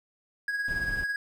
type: tone with tremolo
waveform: triangle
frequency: 1654 Hz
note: G#6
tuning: 8 cents flat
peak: -24 dBFS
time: 0.48-1.16 s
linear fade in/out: 2 ms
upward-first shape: sine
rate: 18 Hz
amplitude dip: 50%
type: noise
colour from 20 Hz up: brown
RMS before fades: -37 dBFS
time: 0.68-1.04 s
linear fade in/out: 2 ms
effects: none